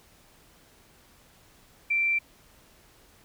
sine tone, 2349 Hz, D7, in tune, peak -22 dBFS, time 1.9-2.19 s, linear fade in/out 10 ms, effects pink hiss -58 dBFS RMS until 3.24 s

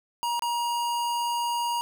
square tone with dropouts, 949 Hz, A#5, 31 cents sharp, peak -26 dBFS, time 0.23-1.81 s, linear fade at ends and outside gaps 0 ms, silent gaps 0.394-0.422 s, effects 11-bit

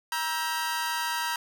sawtooth chord, E diminished, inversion second, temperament just, 949.3 / 1318.5 / 1582.2 Hz, Bb5 / E6 / G6, +31 / 0 / +16 cents, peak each -26 / -32 / -30 dBFS, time 0.12-1.36 s, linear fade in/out 2 ms, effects none

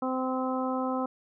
harmonic tone, 258.7 Hz, C4, 19 cents flat, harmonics 1 / 2 / 3 / 4 / 5, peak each -30 / -33 / -35 / -36 / -37 dBFS, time 0.02-1.06 s, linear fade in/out 5 ms, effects none

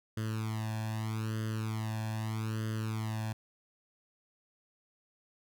sawtooth tone with flanger, 110 Hz, A2, in tune, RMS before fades -35 dBFS, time 0.17-3.33 s, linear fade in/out 5 ms, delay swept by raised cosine 0.63 to 1.18 ms, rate 0.8 Hz, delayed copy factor +0.95, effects none

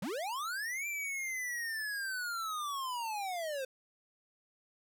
square linear two-way sweep, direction up then down, 156.8 to 2369 to 510 Hz, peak -36 dBFS, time 0.02-3.65 s, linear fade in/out 5 ms, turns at 0.87 s, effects none

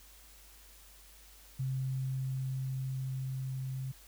sine tone with level ramp, 131.8 Hz, C3, 13 cents sharp, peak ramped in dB -31 to -35 dBFS, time 1.59-3.92 s, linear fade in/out 10 ms, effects added 50 Hz sine -58 dBFS peak until 4.07 s + white hiss -58 dBFS RMS until 4.07 s

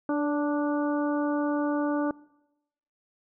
harmonic tone with a mistuned harmonic, 293.7 Hz, D4, in tune, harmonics 1 / 2 / 3 / 4 / 5, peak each -25 / -31 / -35 / -37 / -39 dBFS, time 0.09-2.11 s, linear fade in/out 2 ms, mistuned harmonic 2, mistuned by -20 cents, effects noise-tail reverb RT60 0.9 s tail -22 dB re dry

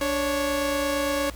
sawtooth tone pair together, 290.9 / 553.1 Hz, D4 / C#5, -16 / -4 cents, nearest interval major seventh, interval 1112 cents, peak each -24 / -21 dBFS, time 0.01-1.3 s, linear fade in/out 2 ms, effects added 60 Hz sine -39 dBFS peak until 1.35 s + pink hiss -46 dBFS RMS until 1.35 s

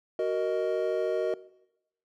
triangle chord, D# minor, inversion first, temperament just, 373.4 / 466.7 / 622.3 Hz, F#4 / A#4 / D#5, +16 / +2 / 0 cents, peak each -28 dBFS, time 0.19-1.34 s, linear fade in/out 2 ms, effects noise-tail reverb RT60 0.9 s tail -20 dB re dry

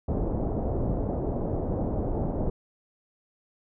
pink low-pass noise, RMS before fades -28 dBFS, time 0.08-2.5 s, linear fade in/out 5 ms, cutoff 680 Hz, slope 24 dB/octave, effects none

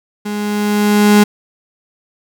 35% pulse tone with level ramp, 207.7 Hz, G#3, in tune, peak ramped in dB -18 to -3 dBFS, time 0.25-1.24 s, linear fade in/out 10 ms, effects none

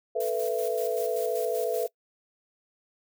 sine chord, A suspended second, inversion none, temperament equal with one note detuned, 440 / 493.9 / 666.5 Hz, A4 / B4 / E5, 0 / 0 / +19 cents, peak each -29 / -29 / -30 dBFS, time 0.15-1.87 s, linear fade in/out 10 ms
blue noise with tremolo, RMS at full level -40 dBFS, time 0.2-1.88 s, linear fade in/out 5 ms, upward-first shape square, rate 5.2 Hz, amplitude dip 50%
effects noise-tail reverb RT60 0.1 s tail -23 dB re dry

